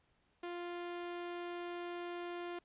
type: tone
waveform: sawtooth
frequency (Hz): 349.2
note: F4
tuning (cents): 0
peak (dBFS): -37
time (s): 0.43-2.59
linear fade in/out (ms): 5
effects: pink hiss -75 dBFS RMS until 2.64 s + resampled to 8000 Hz